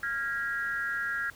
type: tone cluster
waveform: sine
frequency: 1392 / 1642 / 1906 Hz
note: F6 / G#6 / A#6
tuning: -6 / -20 / +38 cents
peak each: -34 / -31 / -38 dBFS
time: 0.03-1.3 s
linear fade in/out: 2 ms
effects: pink hiss -53 dBFS RMS until 1.35 s